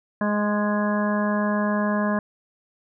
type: harmonic tone with a mistuned harmonic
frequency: 208.2 Hz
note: G#3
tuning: 5 cents sharp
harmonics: 1 / 2 / 3 / 4 / 5 / 6 / 7 / 8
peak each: -22 / -34 / -27 / -37 / -29 / -39 / -39 / -31 dBFS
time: 0.21-2.19 s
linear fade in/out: 2 ms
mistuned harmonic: 6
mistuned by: -25 cents
effects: none